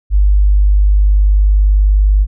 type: tone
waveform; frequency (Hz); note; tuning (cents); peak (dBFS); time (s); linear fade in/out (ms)
sine; 50.1; G1; +38; -6; 0.1-2.27; 50
effects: none